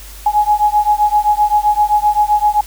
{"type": "beating tone pair", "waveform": "sine", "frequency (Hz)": [834, 841.7], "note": ["G#5", "G#5"], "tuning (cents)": [7, 23], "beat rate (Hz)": 7.7, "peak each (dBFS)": -13, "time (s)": [0.26, 2.61], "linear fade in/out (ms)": 5, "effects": ["added 50 Hz sine -33 dBFS peak until 2.66 s", "white hiss -37 dBFS RMS until 2.66 s"]}